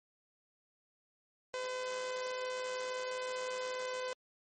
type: tone with amplitude modulation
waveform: sawtooth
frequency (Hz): 508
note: B4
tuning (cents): +49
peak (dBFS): -31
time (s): 1.54-4.13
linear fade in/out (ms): 0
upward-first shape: sine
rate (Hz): 110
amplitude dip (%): 35
effects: MP3 32 kbps